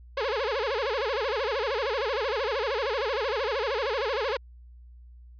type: tone with vibrato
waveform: sawtooth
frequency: 484.5 Hz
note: B4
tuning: 33 cents flat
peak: -22 dBFS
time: 0.17-4.37 s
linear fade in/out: 5 ms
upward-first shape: sine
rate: 13 Hz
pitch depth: 270 cents each way
effects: added 60 Hz sine -46 dBFS peak until 5.39 s + resampled to 11025 Hz